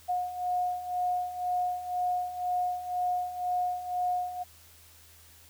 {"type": "beating tone pair", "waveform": "sine", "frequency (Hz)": [720, 722], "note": ["F#5", "F#5"], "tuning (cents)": [-47, -43], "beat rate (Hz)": 2, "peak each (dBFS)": [-34, -29], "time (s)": [0.08, 4.44], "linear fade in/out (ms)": 20, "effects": ["added 82 Hz sine -59 dBFS peak until 5.49 s", "white hiss -56 dBFS RMS until 5.49 s"]}